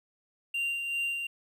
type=tone with tremolo; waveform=triangle; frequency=2776 Hz; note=F7; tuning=11 cents flat; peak=-26 dBFS; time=0.54-1.27 s; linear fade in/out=5 ms; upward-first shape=sine; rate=2.6 Hz; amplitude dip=40%; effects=11-bit